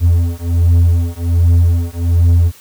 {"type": "beating tone pair", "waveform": "triangle", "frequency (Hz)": [84.8, 86.1], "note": ["E2", "F2"], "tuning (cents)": [50, -24], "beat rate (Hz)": 1.3, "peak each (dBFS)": -10, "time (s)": [0, 2.52], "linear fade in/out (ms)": 50, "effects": ["white hiss -42 dBFS RMS until 2.6 s"]}